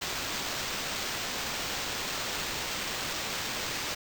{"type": "noise with sample-and-hold", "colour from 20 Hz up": "blue", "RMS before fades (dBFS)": -34, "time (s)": [0.01, 3.95], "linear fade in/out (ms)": 10, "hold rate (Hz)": 11025, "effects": []}